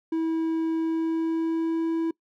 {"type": "tone with pitch glide", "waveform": "triangle", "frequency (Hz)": [324.5, 328.1], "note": ["E4", "E4"], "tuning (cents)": [-27, -8], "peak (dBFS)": -21, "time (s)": [0.12, 2.11], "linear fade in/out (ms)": 5, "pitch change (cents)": 19, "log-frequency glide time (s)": [0.77, 1.91], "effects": ["noise-tail reverb RT60 0.1 s tail -23 dB re dry"]}